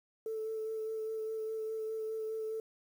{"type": "tone with vibrato", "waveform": "sine", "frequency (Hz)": 440.1, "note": "A4", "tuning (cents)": 0, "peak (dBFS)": -34, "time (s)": [0.26, 2.6], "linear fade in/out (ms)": 2, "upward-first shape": "sine", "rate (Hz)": 4.9, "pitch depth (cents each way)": 15, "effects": ["tanh soft clip ceiling -30 dBFS", "10-bit"]}